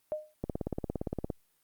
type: tone with exponential decay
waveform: sine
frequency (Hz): 612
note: D#5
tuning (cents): -29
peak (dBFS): -27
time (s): 0.12-0.34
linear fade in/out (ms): 0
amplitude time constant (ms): 46
type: click train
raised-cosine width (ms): 2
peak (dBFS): -19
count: 16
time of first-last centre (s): 0.44-1.302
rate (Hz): 17.4
effects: white hiss -72 dBFS RMS until 1.63 s + Opus 32 kbps